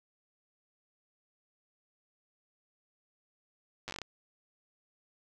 slowing click train, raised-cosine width 0.2 ms, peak -22 dBFS, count 9, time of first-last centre 3.88-4.017 s, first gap 8 ms, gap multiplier 1.21, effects none

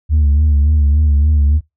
sine tone with vibrato, 74 Hz, D2, 14 cents sharp, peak -6 dBFS, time 0.09-1.61 s, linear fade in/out 50 ms, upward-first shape sine, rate 3.5 Hz, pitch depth 66 cents each way, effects noise-tail reverb RT60 0.2 s tail -25 dB re dry + tanh soft clip ceiling -7 dBFS

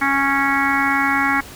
harmonic tone, 276.3 Hz, C#4, 6 cents flat, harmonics 1 / 3 / 4 / 5 / 6 / 7 / 8, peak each -23 / -23 / -23 / -23 / -23 / -23 / -23 dBFS, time 0.01-1.41 s, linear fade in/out 10 ms, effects pink hiss -38 dBFS RMS until 1.55 s

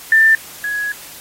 sine tone pair in turn, 1783 / 1672 Hz, A6 / G#6, +22 / +11 cents, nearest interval minor second, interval 111 cents, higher first, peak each -7 / -18 dBFS, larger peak first, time 0.12-0.35 / 0.64-0.92 s, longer second, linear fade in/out 2 ms, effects white hiss -36 dBFS RMS until 1.2 s + AAC 48 kbps

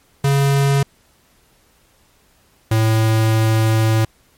square tone pair in turn, 139.2 / 110.87 Hz, C#3 / A2, +8 / +14 cents, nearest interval major third, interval 394 cents, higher first, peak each -13 dBFS, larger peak neither, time 0.24-0.83 / 2.71-4.05 s, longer second, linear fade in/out 5 ms, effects pink hiss -56 dBFS RMS until 4.37 s + MP3 64 kbps

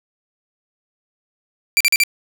sawtooth tone bursts, 2349 Hz, D7, in tune, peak -8 dBFS, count 4, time 1.77-2.036 s, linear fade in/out 0 ms, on 35 ms, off 42 ms, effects none

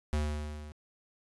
square tone with level ramp, 75.1 Hz, D2, 39 cents sharp, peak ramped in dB -27 to -45 dBFS, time 0.13-0.72 s, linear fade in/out 0 ms, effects resampled to 24000 Hz + 11-bit

